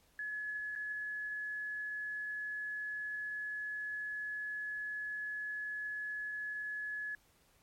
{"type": "tone with dropouts", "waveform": "sine", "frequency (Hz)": 1700, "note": "G#6", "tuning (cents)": 40, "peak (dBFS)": -37, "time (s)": [0.19, 7.15], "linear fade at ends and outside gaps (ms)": 2, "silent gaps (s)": [0.753, 0.759], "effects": ["pink hiss -69 dBFS RMS until 7.62 s", "MP3 64 kbps"]}